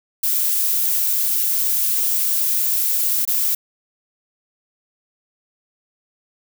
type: noise with dropouts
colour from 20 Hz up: violet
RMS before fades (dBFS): -19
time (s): 0.23-3.55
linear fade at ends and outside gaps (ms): 5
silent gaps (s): 3.252-3.275
effects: none